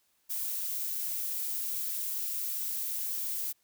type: noise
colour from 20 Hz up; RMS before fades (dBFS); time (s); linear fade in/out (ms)
violet; -34; 0.29-3.53; 20
effects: white hiss -72 dBFS RMS until 3.63 s